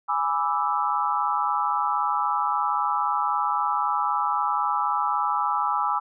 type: chord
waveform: sine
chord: E dominant seventh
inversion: first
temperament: equal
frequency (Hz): 830.6 / 987.8 / 1174.7 / 1318.5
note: G#5 / B5 / D6 / E6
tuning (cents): 0 / 0 / 0 / 0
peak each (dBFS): -27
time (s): 0.08-6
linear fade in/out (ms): 20
effects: none